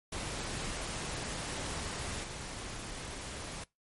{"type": "noise with level steps", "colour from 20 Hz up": "pink", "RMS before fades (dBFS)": [-38, -42], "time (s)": [0.12, 3.64], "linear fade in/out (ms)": 5, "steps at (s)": 2.23, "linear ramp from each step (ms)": 10, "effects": ["noise-tail reverb RT60 0.2 s tail -23 dB re dry", "MP3 48 kbps"]}